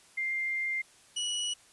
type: tone pair in turn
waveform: sine / sawtooth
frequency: 2102 / 2931 Hz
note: C7 / F#7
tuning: +7 / -17 cents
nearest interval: tritone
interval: 576 cents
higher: second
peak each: -29 / -27 dBFS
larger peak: second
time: 0.17-0.82 / 1.16-1.54 s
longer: first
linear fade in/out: 10 ms
effects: white hiss -59 dBFS RMS until 1.72 s + resampled to 24000 Hz